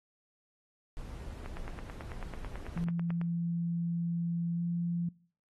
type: noise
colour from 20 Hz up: brown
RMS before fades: -42 dBFS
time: 0.97-2.84 s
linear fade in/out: 0 ms
type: click train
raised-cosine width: 0.5 ms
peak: -28 dBFS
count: 17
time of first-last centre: 1.46-3.214 s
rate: 9.12 Hz
type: tone with pitch glide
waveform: sine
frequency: 170 to 171.78 Hz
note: F3 to F3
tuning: -46 to -28 cents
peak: -30 dBFS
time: 2.76-5.09 s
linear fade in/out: 5 ms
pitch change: +18 cents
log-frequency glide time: 4.55-4.61 s
effects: noise-tail reverb RT60 0.5 s tail -23 dB re dry + AAC 32 kbps

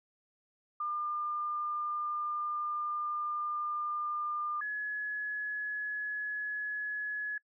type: tone pair in turn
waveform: sine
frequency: 1202 / 1694.4 Hz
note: D6 / G#6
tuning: +40 / +34 cents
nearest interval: tritone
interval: 594 cents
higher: second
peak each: -32 / -33 dBFS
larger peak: first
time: 0.8-4.61 / 4.61-7.38 s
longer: first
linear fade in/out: 5 ms
effects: noise-tail reverb RT60 0.1 s tail -25 dB re dry

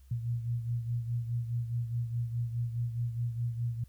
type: beating tone pair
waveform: sine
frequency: 117.7 / 122.5 Hz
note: A#2 / B2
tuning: +17 / -14 cents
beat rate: 4.8 Hz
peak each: -31 / -38 dBFS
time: 0.11-3.84 s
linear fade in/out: 5 ms
effects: added 66 Hz sine -53 dBFS peak until 3.88 s + white hiss -70 dBFS RMS until 3.88 s

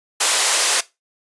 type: band-pass noise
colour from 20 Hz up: white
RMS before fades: -18 dBFS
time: 0.2-0.81 s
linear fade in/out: 10 ms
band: 430 to 10000 Hz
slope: 24 dB/octave
effects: noise-tail reverb RT60 0.2 s tail -17 dB re dry + resampled to 24000 Hz

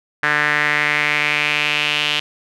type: tone with band-pass filter sweep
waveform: sawtooth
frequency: 149 Hz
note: D3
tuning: 25 cents sharp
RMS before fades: -18 dBFS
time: 0.23-2.2 s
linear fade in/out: 5 ms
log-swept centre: 1700 to 3000 Hz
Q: 4
effects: none

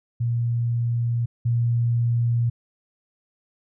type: tone pair in turn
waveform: sine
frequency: 118.2 / 118.2 Hz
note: A#2 / A#2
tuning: +24 / +24 cents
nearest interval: unison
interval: 0 cents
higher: neither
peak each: -20 / -18 dBFS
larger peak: second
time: 0.2-1.26 / 1.45-2.5 s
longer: first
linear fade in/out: 10 ms
effects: none

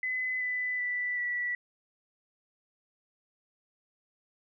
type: tone with pitch steps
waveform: sine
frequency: 2019 / 1997 / 1975.2 / 1953.6 Hz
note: B6 / B6 / B6 / B6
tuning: +38 / +19 / 0 / -19 cents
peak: -29 dBFS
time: 0.03-1.55 s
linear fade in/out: 2 ms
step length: 380 ms
effects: none

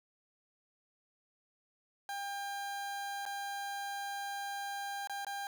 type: tone with dropouts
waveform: 30% pulse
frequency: 800 Hz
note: G5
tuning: 35 cents sharp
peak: -35 dBFS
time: 2.09-5.47 s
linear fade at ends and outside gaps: 1 ms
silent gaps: 3.254-3.262 / 5.073-5.096 / 5.248-5.267 s
effects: none

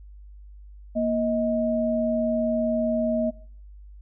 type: tone pair together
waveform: sine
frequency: 234.9 / 630 Hz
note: A#3 / D#5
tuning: +13 / +21 cents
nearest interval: octave + perfect fourth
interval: 1708 cents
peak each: -24 dBFS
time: 0.95-3.31 s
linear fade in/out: 20 ms
effects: noise-tail reverb RT60 0.5 s tail -20 dB re dry + added 50 Hz sine -42 dBFS peak until 4.01 s

